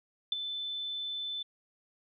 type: tone with ADSR envelope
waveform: sine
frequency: 3520 Hz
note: A7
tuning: in tune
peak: -24 dBFS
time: 0.32-1.43 s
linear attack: 3 ms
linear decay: 17 ms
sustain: -10 dB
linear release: 10 ms
effects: none